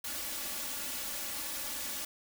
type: noise with comb filter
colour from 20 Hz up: white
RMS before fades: -38 dBFS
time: 0.04-2.05 s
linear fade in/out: 5 ms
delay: 3.5 ms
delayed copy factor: +0.9
effects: none